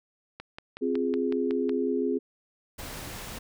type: click train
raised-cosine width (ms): 0.3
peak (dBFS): -23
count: 8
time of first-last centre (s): 0.4-1.694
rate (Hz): 5.41
type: chord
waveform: sine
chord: F minor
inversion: second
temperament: equal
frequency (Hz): 261.6 / 349.2 / 415.3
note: C4 / F4 / Ab4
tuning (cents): 0 / 0 / 0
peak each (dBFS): -28 / -31 / -28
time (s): 0.81-2.19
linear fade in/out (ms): 20
type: noise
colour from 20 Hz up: pink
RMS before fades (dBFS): -39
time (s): 2.78-3.39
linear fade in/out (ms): 10
effects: none